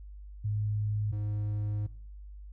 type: tone pair in turn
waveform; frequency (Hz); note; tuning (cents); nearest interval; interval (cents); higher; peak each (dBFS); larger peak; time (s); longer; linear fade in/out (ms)
sine / triangle; 105.2 / 104.35; G#2 / G#2; +23 / +9; unison; 14; first; -28; neither; 0.44-1.12 / 1.12-1.87; second; 10
effects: noise-tail reverb RT60 0.5 s tail -21 dB re dry + added 50 Hz sine -43 dBFS peak until 2.52 s